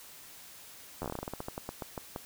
slowing click train, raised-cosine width 1 ms, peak -22 dBFS, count 19, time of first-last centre 1.02-2.161 s, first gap 11 ms, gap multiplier 1.18, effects white hiss -51 dBFS RMS until 2.25 s

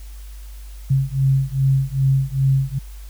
sine beating tone pair, 133.7 / 136.2 Hz, C3 / C#3, +38 / -30 cents, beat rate 2.5 Hz, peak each -18 dBFS, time 0.9-2.79 s, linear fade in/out 10 ms, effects added 50 Hz sine -33 dBFS peak until 3.09 s + white hiss -49 dBFS RMS until 3.09 s

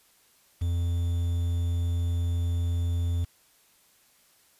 triangle tone with quantisation, 86 Hz, F2, 26 cents flat, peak -22 dBFS, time 0.61-3.25 s, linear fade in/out 10 ms, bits 8, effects white hiss -62 dBFS RMS until 4.59 s + resampled to 32000 Hz

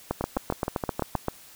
two click trains, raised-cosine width 1 ms, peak -13 / -11 dBFS, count 7 / 10, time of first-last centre 0.21-1.152 / 0.11-1.283 s, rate 6.37 / 7.67 Hz, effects white hiss -50 dBFS RMS until 1.55 s

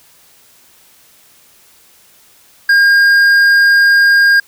triangle tone with hard clipping, 1615 Hz, G#6, 49 cents flat, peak -7 dBFS, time 2.69-4.4 s, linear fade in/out 5 ms, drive 9 dB, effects white hiss -47 dBFS RMS until 4.47 s

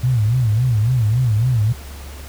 sine tone with vibrato, 116.54 Hz, A#2, in tune, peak -13 dBFS, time 0.03-1.73 s, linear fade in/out 10 ms, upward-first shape sine, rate 3.6 Hz, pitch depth 190 cents each way, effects added 70 Hz sine -32 dBFS peak until 2.28 s + pink hiss -39 dBFS RMS until 2.28 s

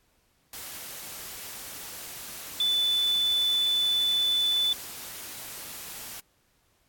sine tone in noise, 3495 Hz, A7, 12 cents flat, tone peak -22 dBFS, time 2.6-4.73 s, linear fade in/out 2 ms, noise white, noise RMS -40 dBFS, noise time 0.53-6.2 s, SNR +15 dB, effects pink hiss -68 dBFS RMS until 6.88 s + AAC 64 kbps

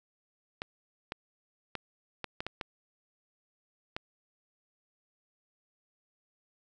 clicks, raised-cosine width 0.3 ms, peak -19 dBFS, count 8, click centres 0.619 / 1.121 / 1.753 / 2.243 / 2.405 / 2.466 / 2.612 / 3.965 s, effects none

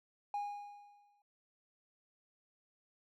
triangle tone with exponential decay, 819 Hz, G#5, 24 cents flat, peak -31 dBFS, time 0.34-1.22 s, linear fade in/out 2 ms, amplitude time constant 190 ms, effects tanh soft clip ceiling -29 dBFS

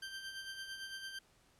20% pulse tone with tremolo, 1568 Hz, G6, in tune, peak -37 dBFS, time 0.02-1.19 s, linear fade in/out 5 ms, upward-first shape sine, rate 8.9 Hz, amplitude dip 50%, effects pink hiss -69 dBFS RMS until 1.59 s + low-pass 11000 Hz 12 dB/octave

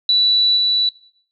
sine tone with level steps, 3951 Hz, B7, in tune, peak -11 / -13 dBFS, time 0.09-0.89 s, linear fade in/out 2 ms, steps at 0.56 s, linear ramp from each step 20 ms, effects noise-tail reverb RT60 0.6 s tail -20 dB re dry

